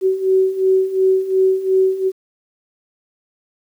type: beating tone pair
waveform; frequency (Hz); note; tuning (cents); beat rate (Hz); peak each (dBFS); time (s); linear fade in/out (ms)
sine; 377 / 379.8; F#4 / F#4; +32 / +45; 2.8; -18 / -14; 0.01-2.12; 50
effects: 8-bit